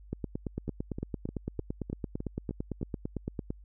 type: two click trains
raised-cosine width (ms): 3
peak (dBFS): -23 / -20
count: 8 / 31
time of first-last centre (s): 0.68-2.814 / 0.13-3.505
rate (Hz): 3.28 / 8.89
effects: added 50 Hz sine -49 dBFS peak until 3.64 s